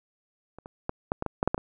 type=clicks; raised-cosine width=1 ms; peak=-29 / -27 / -14 / -11 / -15 / -15 / -10 / -8 / -10 / -18 dBFS; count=10; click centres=0.586 / 0.659 / 0.894 / 1.119 / 1.224 / 1.263 / 1.429 / 1.476 / 1.545 / 1.579 s; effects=none